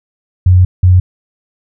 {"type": "tone bursts at uneven times", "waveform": "sine", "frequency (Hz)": 91.1, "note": "F#2", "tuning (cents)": -26, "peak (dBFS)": -3, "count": 2, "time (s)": [[0.46, 0.65], [0.83, 1]], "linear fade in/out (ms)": 5, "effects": []}